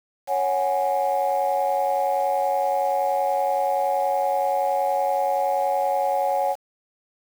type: chord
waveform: sine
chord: C# suspended fourth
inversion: none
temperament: equal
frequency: 554.4 / 740 / 830.6 Hz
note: C#5 / F#5 / G#5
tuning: 0 / 0 / 0 cents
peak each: -23 dBFS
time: 0.27-6.56 s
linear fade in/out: 50 ms
effects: tanh soft clip ceiling -13 dBFS + 7-bit